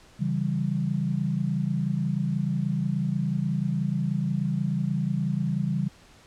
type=chord; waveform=sine; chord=C# diminished; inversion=none; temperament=equal with one note detuned; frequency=138.59 / 164.81 / 195.09 Hz; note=C#3 / E3 / G3; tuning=0 / 0 / -8 cents; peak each=-28 dBFS; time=0.19-5.89 s; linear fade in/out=20 ms; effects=pink hiss -54 dBFS RMS until 6.26 s + low-pass 8000 Hz 12 dB/octave